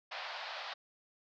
pink band-pass noise, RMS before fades -43 dBFS, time 0.11-0.74 s, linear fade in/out 10 ms, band 600 to 4800 Hz, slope 48 dB/octave, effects none

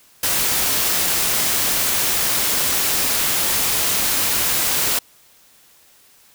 white noise, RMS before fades -19 dBFS, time 0.23-4.99 s, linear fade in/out 5 ms, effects white hiss -52 dBFS RMS until 6.34 s

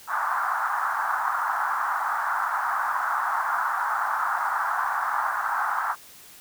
white band-pass noise, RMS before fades -26 dBFS, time 0.07-5.96 s, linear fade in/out 50 ms, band 800 to 1500 Hz, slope 48 dB/octave, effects white hiss -48 dBFS RMS until 6.4 s

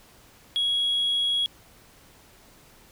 sine tone, 3322 Hz, G#7, in tune, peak -20 dBFS, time 0.56-1.46 s, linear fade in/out 0 ms, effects tanh soft clip ceiling -19 dBFS + pink hiss -54 dBFS RMS until 2.91 s

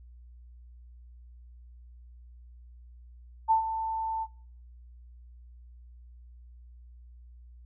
sine tone with ADSR envelope, 890 Hz, A5, 20 cents sharp, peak -18 dBFS, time 3.48-4.27 s, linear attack 28 ms, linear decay 110 ms, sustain -11 dB, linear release 47 ms, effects noise-tail reverb RT60 0.5 s tail -20 dB re dry + added 60 Hz sine -48 dBFS peak until 7.65 s

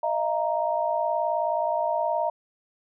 sine chord, Eb suspended second, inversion none, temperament equal with one note detuned, 622.3 / 681.3 / 932.3 Hz, Eb5 / F5 / Bb5, 0 / -43 / 0 cents, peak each -27 dBFS, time 0.03-2.3 s, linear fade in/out 5 ms, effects none

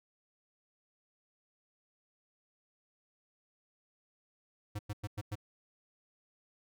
square tone bursts, 103.8 Hz, G#2, in tune, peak -36 dBFS, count 5, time 4.75-5.355 s, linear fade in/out 10 ms, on 41 ms, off 100 ms, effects none

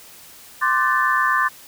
sine chord, D dominant seventh, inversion third, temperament equal with one note detuned, 1046.5 / 1174.7 / 1518.1 / 1760 Hz, C6 / D6 / F#6 / A6, 0 / 0 / +44 / 0 cents, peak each -21 / -21 / -24 / -20 dBFS, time 0.61-1.49 s, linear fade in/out 20 ms, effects white hiss -44 dBFS RMS until 1.67 s

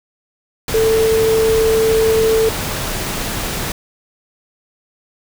sine tone in noise, 444.5 Hz, A4, 18 cents sharp, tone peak -11 dBFS, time 0.74-2.49 s, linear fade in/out 2 ms, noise pink, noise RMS -22 dBFS, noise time 0.68-3.72 s, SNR +8 dB, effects none

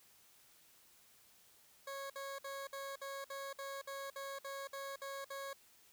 20% pulse tone bursts, 550 Hz, C#5, 14 cents flat, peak -38 dBFS, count 13, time 1.87-5.532 s, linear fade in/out 5 ms, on 230 ms, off 56 ms, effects white hiss -66 dBFS RMS until 5.92 s

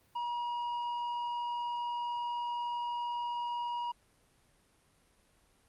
triangle tone with tanh clipping, 957 Hz, A#5, 45 cents sharp, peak -34 dBFS, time 0.15-3.92 s, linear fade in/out 10 ms, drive 10 dB, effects pink hiss -68 dBFS RMS until 5.68 s + Opus 32 kbps

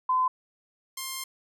sine / 5% pulse tone pair in turn, 1022 / 1057.4 Hz, C6 / C6, -41 / +18 cents, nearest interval minor second, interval 59 cents, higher second, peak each -21 dBFS, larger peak neither, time 0.09-0.28 / 0.97-1.24 s, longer second, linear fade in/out 5 ms, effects none

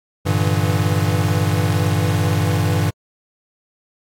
square chord, E half-diminished seventh, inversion first, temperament equal with one note detuned, 98 / 115.8 / 146.83 / 164.81 Hz, G2 / Bb2 / D3 / E3, 0 / -11 / 0 / 0 cents, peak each -19 / -23 / -24 / -23 dBFS, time 0.25-2.91 s, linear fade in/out 20 ms, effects AAC 64 kbps

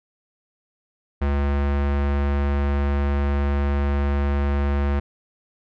square tone with low-pass filter, 70.8 Hz, C#2, 37 cents sharp, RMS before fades -21 dBFS, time 1.21-5 s, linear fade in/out 10 ms, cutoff 2000 Hz, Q 0.96, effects none

